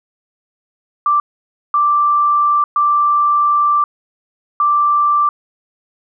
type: tone bursts at uneven times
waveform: sine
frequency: 1174.7 Hz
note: D6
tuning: in tune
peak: -10 dBFS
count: 4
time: 1.06-1.2 / 1.74-2.64 / 2.76-3.84 / 4.6-5.29 s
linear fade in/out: 2 ms
effects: none